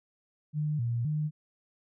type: tone with pitch steps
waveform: sine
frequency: 151 / 118.1 / 152 Hz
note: D3 / A#2 / D#3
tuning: +48 / +23 / -40 cents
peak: -27 dBFS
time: 0.53-1.31 s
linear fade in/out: 50 ms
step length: 260 ms
effects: none